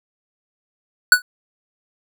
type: tone with exponential decay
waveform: square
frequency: 1480 Hz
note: F#6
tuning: in tune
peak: -3 dBFS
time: 1.12-1.22 s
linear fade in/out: 2 ms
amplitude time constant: 21 ms
effects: none